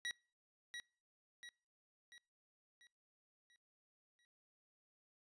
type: tone with echo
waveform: 25% pulse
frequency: 1917 Hz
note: A#6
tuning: 48 cents sharp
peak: -36 dBFS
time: 0.05-0.11 s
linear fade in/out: 0 ms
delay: 690 ms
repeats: 6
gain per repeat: -6 dB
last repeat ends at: 4.25 s
effects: noise-tail reverb RT60 0.4 s tail -26 dB re dry + resampled to 22050 Hz